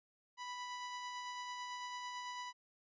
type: tone with tremolo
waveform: sawtooth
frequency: 987.8 Hz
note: B5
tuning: in tune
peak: -38 dBFS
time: 0.37-2.53 s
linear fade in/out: 50 ms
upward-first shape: sine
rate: 9 Hz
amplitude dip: 25%
effects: resampled to 16000 Hz